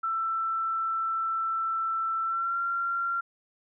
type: tone with pitch glide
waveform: sine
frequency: 1333 to 1376 Hz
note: E6 to F6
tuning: +19 to -26 cents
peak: -26 dBFS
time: 0.03-3.21 s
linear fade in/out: 10 ms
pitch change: +55 cents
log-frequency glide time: 2.23-2.58 s
effects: none